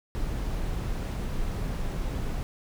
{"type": "noise", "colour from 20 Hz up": "brown", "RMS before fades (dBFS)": -30, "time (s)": [0.15, 2.43], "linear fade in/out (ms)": 0, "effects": []}